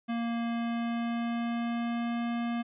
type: tone with pitch glide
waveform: square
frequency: 233.1 to 235.5 Hz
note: A#3 to A#3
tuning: 0 to +18 cents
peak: -30 dBFS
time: 0.08-2.63 s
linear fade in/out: 20 ms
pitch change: +18 cents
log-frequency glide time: 0.48-2.24 s
effects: resampled to 8000 Hz